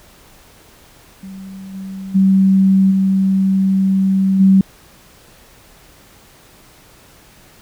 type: tone with level steps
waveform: sine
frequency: 192 Hz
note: G3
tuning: 36 cents flat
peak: -29 / -25 / -8 / -11 / -6 dBFS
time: 1.23-4.61 s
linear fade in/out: 2 ms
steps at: 1.73 / 2.14 / 2.9 / 4.39 s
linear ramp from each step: 20 ms
effects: pink hiss -46 dBFS RMS until 7.61 s